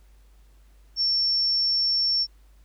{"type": "tone", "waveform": "sine", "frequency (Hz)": 5440, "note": "F8", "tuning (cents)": -46, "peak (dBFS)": -20, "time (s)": [0.96, 2.27], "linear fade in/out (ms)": 50, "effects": ["added 50 Hz sine -51 dBFS peak until 2.64 s", "pink hiss -65 dBFS RMS until 2.64 s"]}